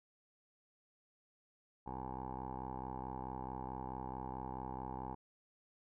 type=tone with low-pass filter; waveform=10% pulse; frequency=64.6 Hz; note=C2; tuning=21 cents flat; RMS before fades=-44 dBFS; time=1.86-5.15 s; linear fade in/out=10 ms; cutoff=850 Hz; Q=7.5; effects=none